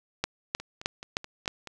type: two click trains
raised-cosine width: 0.2 ms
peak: -9 / -23 dBFS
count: 5 / 6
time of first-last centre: 0.24-1.478 / 0.6-1.673 s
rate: 3.23 / 4.66 Hz
effects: none